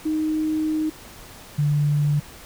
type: tone pair in turn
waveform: sine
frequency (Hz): 311.1 / 146.82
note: D#4 / D3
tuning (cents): 0 / 0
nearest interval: octave + minor second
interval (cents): 1300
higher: first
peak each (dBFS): -20 / -17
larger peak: second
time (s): 0.05-0.9 / 1.58-2.2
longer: first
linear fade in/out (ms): 10
effects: pink hiss -43 dBFS RMS until 2.45 s